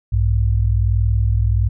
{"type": "tone pair together", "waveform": "sine", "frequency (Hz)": [60.6, 101.92], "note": ["B1", "G#2"], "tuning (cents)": [-32, -32], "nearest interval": "major sixth", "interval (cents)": 900, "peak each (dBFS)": -16, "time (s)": [0.12, 1.69], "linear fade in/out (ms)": 10, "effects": []}